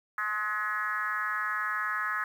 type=tone with frequency modulation; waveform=sine; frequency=1480 Hz; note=F#6; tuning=in tune; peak=-28 dBFS; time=0.18-2.24 s; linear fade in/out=2 ms; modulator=211 Hz; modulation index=1.8; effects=9-bit